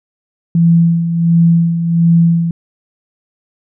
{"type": "tone with tremolo", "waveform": "sine", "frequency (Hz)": 168, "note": "E3", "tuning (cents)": 33, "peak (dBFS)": -5, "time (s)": [0.55, 2.51], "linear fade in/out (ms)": 2, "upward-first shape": "sine", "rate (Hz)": 1.4, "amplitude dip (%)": 60, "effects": []}